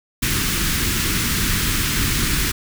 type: band-stop noise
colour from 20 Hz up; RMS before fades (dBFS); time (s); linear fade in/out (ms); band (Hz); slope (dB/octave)
pink; -20; 0.22-2.52; 10; 330 to 1300; 24
effects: none